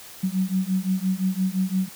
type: beating tone pair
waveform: sine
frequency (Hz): 185 / 190.8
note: F#3 / G3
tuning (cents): 0 / -47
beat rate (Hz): 5.8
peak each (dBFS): -24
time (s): 0.23-1.89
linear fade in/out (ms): 10
effects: white hiss -43 dBFS RMS until 1.95 s